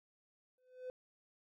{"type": "tone with exponential growth", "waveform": "triangle", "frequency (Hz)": 507, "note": "B4", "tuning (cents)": 45, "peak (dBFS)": -36, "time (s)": [0.58, 0.9], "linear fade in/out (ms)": 1, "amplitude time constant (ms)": 69, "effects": ["tanh soft clip ceiling -36 dBFS"]}